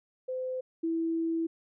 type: tone pair in turn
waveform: sine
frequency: 513 / 328.7 Hz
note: C5 / E4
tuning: -34 / -5 cents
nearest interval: minor sixth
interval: 771 cents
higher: first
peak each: -31 / -27 dBFS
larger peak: second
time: 0.28-0.61 / 0.83-1.47 s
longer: second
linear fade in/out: 10 ms
effects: none